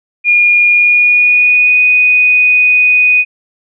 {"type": "tone with pitch glide", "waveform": "sine", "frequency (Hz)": [2428, 2485], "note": ["D#7", "D#7"], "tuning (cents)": [-43, -3], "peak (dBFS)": -5, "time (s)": [0.24, 3.25], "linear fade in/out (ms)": 50, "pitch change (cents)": 40, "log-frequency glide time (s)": [0.71, 1.81], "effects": []}